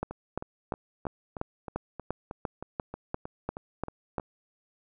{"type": "two click trains", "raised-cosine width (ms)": 1, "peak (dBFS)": [-23, -16], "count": [14, 13], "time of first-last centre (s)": [[0.11, 4.198], [0.03, 4.182]], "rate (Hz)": [3.18, 2.89], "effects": []}